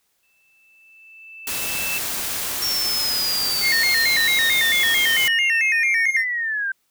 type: tone with exponential growth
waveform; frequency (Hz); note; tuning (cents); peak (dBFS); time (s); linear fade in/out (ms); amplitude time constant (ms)
sine; 2643; E7; +4; -23; 0.23-1.98; 1; 380
type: noise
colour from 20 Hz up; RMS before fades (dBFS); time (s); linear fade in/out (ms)
white; -26; 1.47-5.28; 2
type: linear sweep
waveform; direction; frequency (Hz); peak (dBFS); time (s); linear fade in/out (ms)
sine; down; 5530 to 1553; -21; 2.62-6.72; 5
type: tone with vibrato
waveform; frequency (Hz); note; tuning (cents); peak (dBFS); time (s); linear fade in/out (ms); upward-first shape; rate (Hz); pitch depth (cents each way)
triangle; 1975.5; B6; 0; -16; 3.61-6.25; 50; square; 4.5; 130
effects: white hiss -68 dBFS RMS until 6.9 s